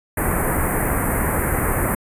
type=band-stop noise; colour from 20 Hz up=pink; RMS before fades=-20 dBFS; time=0.17-1.95 s; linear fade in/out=5 ms; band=2100 to 9000 Hz; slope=48 dB/octave; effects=resampled to 32000 Hz